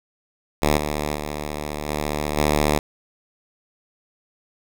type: tone with level steps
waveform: 5% pulse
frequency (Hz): 74.7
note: D2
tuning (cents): +30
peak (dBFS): -5 / -12 / -16 / -12 / -6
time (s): 0.62-2.79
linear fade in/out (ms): 5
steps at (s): 0.77 / 1.15 / 1.88 / 2.37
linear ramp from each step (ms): 10
effects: none